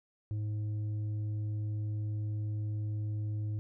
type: tone with tanh clipping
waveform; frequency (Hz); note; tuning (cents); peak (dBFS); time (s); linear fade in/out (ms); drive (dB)
sine; 105.8; G#2; +33; -33; 0.31-3.59; 0; 5
effects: none